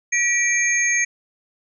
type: tone cluster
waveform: sine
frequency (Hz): 1935 / 2342 / 6480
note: B6 / D7 / G#8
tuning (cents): -36 / -5 / -43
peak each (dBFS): -21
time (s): 0.12-1.05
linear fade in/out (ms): 10
effects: none